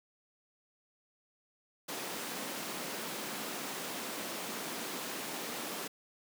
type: high-pass noise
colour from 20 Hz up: pink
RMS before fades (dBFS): -40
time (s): 1.88-5.88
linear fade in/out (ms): 10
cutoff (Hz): 200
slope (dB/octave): 24
effects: none